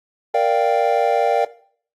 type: chord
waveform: triangle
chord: G minor seventh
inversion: first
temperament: equal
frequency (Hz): 466.2 / 587.3 / 698.5 / 784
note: Bb4 / D5 / F5 / G5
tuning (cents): 0 / 0 / 0 / 0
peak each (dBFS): -18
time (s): 0.34-1.45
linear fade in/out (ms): 5
effects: noise-tail reverb RT60 0.5 s tail -17 dB re dry + AAC 64 kbps